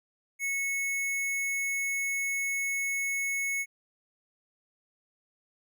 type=tone; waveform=square; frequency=2200 Hz; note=C#7; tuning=14 cents flat; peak=-29 dBFS; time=0.39-3.66 s; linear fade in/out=50 ms; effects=none